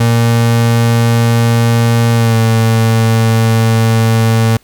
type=tone with pitch glide; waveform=35% pulse; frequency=116.54 to 113.03 Hz; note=A#2 to A2; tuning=0 to +47 cents; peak=-6 dBFS; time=0-4.57 s; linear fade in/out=5 ms; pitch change=-53 cents; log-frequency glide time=2.14-2.38 s; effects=pink hiss -49 dBFS RMS until 4.63 s